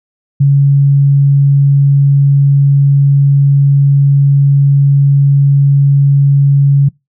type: tone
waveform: sine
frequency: 140 Hz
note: C#3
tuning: 18 cents sharp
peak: -4 dBFS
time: 0.4-6.89 s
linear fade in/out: 10 ms
effects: noise-tail reverb RT60 0.2 s tail -24 dB re dry